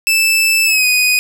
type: tone with pitch glide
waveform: sawtooth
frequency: 2637 to 2489 Hz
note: E7 to D#7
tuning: 0 to 0 cents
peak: -7 dBFS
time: 0.07-1.19 s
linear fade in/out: 0 ms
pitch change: -100 cents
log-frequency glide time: 0.65-0.86 s
effects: none